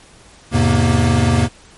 square tone cluster, 84.3 / 104.9 / 129.9 / 234.8 Hz, E2 / G#2 / C3 / A#3, +39 / +18 / -12 / +13 cents, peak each -18 dBFS, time 0.51-1.49 s, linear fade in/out 50 ms, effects pink hiss -45 dBFS RMS until 1.77 s + MP3 48 kbps

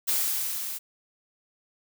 blue noise with level ramp, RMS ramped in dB -24 to -35 dBFS, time 0.07-0.79 s, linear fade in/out 20 ms, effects none

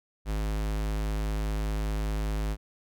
square tone, 52.5 Hz, G#1, 19 cents sharp, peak -28 dBFS, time 0.25-2.57 s, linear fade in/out 50 ms, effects none

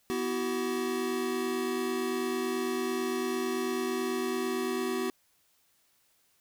square chord, B suspended fourth, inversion none, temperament equal with one note detuned, 246.9 / 329.6 / 378.6 Hz, B3 / E4 / F#4, 0 / 0 / +40 cents, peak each -35 / -38 / -32 dBFS, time 0.1-5.1 s, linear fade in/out 0 ms, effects white hiss -69 dBFS RMS until 6.4 s

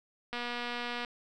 click train, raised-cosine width 0.3 ms, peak -21 dBFS, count 174, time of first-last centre 0.33-1.048 s, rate 241 Hz, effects none

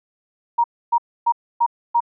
sine tone bursts, 942 Hz, A#5, 18 cents sharp, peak -13 dBFS, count 5, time 0.58-2.005 s, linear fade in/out 10 ms, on 61 ms, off 280 ms, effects none

